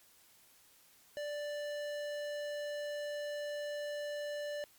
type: tone with hard clipping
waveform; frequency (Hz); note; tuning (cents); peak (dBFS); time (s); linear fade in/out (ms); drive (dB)
sine; 587.3; D5; 0; -39; 1.17-4.64; 0; 17
effects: white hiss -64 dBFS RMS until 4.78 s + MP3 96 kbps